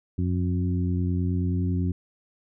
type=harmonic tone with a mistuned harmonic; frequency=89.7 Hz; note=F2; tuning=47 cents sharp; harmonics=1 / 2 / 3 / 4; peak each=-24 / -28 / -31 / -38 dBFS; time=0.18-1.92 s; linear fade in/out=5 ms; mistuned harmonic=1; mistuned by=+20 cents; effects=none